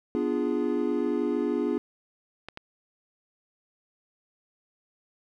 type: chord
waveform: triangle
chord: B diminished seventh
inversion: none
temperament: equal with one note detuned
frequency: 246.9 / 293.7 / 346.2 / 415.3 Hz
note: B3 / D4 / F4 / Ab4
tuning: 0 / 0 / -15 / 0 cents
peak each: -28 dBFS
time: 0.15-1.78 s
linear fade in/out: 0 ms
type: clicks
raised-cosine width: 0.3 ms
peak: -22 dBFS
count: 2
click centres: 2.486 / 2.574 s
effects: none